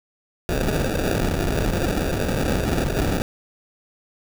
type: noise with sample-and-hold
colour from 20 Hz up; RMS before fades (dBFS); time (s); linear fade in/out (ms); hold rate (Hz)
pink; -22; 0.49-3.22; 0; 1050
effects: none